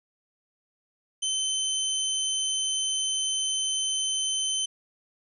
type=tone; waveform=20% pulse; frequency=3074 Hz; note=G7; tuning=35 cents flat; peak=-20 dBFS; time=1.22-4.66 s; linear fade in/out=10 ms; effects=resampled to 24000 Hz